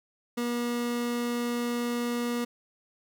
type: tone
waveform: 30% pulse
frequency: 239.7 Hz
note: A#3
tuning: 48 cents sharp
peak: -25 dBFS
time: 0.37-2.45 s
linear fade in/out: 10 ms
effects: none